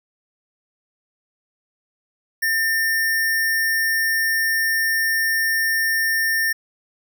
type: tone with sample-and-hold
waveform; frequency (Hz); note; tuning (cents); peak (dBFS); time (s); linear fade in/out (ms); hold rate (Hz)
sine; 1800; A6; +39; -17; 2.42-6.53; 10; 7350
effects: none